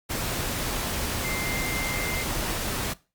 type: tone in noise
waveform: sine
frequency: 2093 Hz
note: C7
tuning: in tune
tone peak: -31 dBFS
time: 1.23-2.24 s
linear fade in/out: 20 ms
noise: pink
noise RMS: -29 dBFS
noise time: 0.09-2.94 s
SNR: -5 dB
effects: noise-tail reverb RT60 0.3 s tail -20 dB re dry + Opus 48 kbps